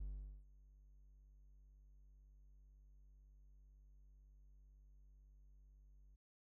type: tone with ADSR envelope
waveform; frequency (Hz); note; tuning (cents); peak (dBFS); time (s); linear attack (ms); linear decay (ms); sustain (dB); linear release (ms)
triangle; 49; G1; 0; -40; 0-6.16; 8; 430; -20; 7
effects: none